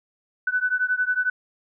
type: beating tone pair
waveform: sine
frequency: 1493 / 1504 Hz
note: F#6 / F#6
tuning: +15 / +28 cents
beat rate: 11 Hz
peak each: -23 / -24 dBFS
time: 0.47-1.3 s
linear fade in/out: 5 ms
effects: none